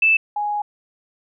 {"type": "tone pair in turn", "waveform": "sine", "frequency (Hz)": [2637, 830.6], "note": ["E7", "G#5"], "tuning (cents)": [0, 0], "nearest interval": "octave + minor sixth", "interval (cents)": 2000, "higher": "first", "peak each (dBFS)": [-12, -20], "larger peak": "first", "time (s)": [[0.02, 0.17], [0.36, 0.62]], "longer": "second", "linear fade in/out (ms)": 5, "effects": []}